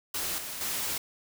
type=noise with level steps; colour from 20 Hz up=white; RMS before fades=-32 / -38 / -32 dBFS; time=0.14-0.98 s; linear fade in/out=5 ms; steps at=0.38 / 0.61 s; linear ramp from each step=2 ms; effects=none